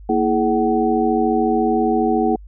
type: tone cluster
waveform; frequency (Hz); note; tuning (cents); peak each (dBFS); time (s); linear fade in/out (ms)
sine; 234.1 / 327.5 / 421.8 / 752; A#3 / E4 / G#4 / F#5; +8 / -11 / +27 / +28; -20; 0.09-2.36; 5
effects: added 50 Hz sine -36 dBFS peak until 2.47 s